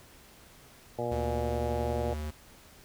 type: harmonic tone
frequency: 119.4 Hz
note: A#2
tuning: 42 cents sharp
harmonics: 1 / 2 / 3 / 4 / 5 / 6 / 7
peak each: -38 / -40 / -38 / -35 / -35 / -40 / -39 dBFS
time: 0.98-2.14 s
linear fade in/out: 10 ms
type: tone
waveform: square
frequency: 75.8 Hz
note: D#2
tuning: 45 cents flat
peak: -34 dBFS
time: 1.11-2.31 s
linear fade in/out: 10 ms
effects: pink hiss -55 dBFS RMS until 2.84 s